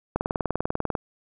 click train, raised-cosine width 1 ms, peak -10 dBFS, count 17, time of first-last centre 0.16-0.952 s, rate 20.2 Hz, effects none

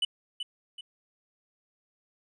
triangle tone with echo, 2979 Hz, F#7, 11 cents sharp, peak -22 dBFS, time 0.02-0.05 s, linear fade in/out 5 ms, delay 380 ms, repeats 2, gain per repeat -8 dB, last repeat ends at 0.81 s, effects resampled to 22050 Hz

